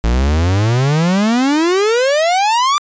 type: exponential sweep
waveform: 45% pulse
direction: up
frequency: 55 to 1200 Hz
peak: -11 dBFS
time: 0.04-2.78 s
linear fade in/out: 0 ms
effects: resampled to 16000 Hz